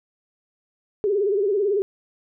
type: tone with vibrato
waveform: sine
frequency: 402.9 Hz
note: G4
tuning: 48 cents sharp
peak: -18 dBFS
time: 1.04-1.82 s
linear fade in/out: 0 ms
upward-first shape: sine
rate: 18 Hz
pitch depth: 110 cents each way
effects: none